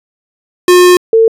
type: tone pair in turn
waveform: square / sine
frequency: 358.8 / 449.7 Hz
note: F4 / A4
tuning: +47 / +38 cents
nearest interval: major third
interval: 391 cents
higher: second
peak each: -3 dBFS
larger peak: neither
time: 0.68-0.97 / 1.13-1.28 s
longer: first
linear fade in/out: 2 ms
effects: resampled to 32000 Hz